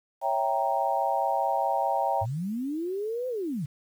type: chord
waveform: sine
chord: C# diminished seventh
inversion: none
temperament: equal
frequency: 554.4 / 659.3 / 784 / 932.3 Hz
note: C#5 / E5 / G5 / Bb5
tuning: 0 / 0 / 0 / 0 cents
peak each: -31 / -30 / -27 / -29 dBFS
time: 0.21-2.26 s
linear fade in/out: 50 ms
type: linear two-way sweep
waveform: sine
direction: up then down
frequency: 94.5 to 517 to 125.7 Hz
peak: -28 dBFS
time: 2.21-3.66 s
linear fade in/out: 10 ms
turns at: 3.28 s
effects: 9-bit